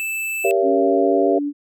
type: tone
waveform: square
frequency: 2637 Hz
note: E7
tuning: in tune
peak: -23 dBFS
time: 0-0.51 s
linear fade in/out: 0 ms
type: chord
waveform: sine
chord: G diminished seventh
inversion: none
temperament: just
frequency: 392 / 470.4 / 564.5 / 677.4 Hz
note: G4 / Bb4 / Db5 / Fb5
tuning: 0 / +16 / +31 / +47 cents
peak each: -18 / -22 / -22 / -20 dBFS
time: 0.44-1.39 s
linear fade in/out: 10 ms
type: tone with pitch glide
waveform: sine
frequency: 277.2 to 288.8 Hz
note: C#4 to D4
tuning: 0 to -29 cents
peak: -20 dBFS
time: 0.62-1.53 s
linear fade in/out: 50 ms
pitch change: +71 cents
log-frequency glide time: 0.72-1.42 s
effects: none